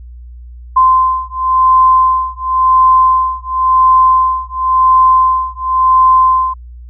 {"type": "beating tone pair", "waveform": "sine", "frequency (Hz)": [1036, 1036.94], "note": ["C6", "C6"], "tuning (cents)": [-17, -16], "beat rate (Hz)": 0.94, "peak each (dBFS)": -10, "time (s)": [0.76, 6.54], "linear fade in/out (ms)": 10, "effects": ["added 60 Hz sine -29 dBFS peak until 6.89 s"]}